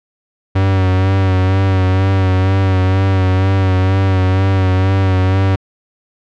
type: tone with vibrato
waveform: 45% pulse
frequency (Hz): 94.8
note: F#2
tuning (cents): +43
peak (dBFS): -10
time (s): 0.55-5.56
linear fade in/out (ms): 10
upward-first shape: sine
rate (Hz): 2.1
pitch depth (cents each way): 33
effects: low-pass 3000 Hz 12 dB/octave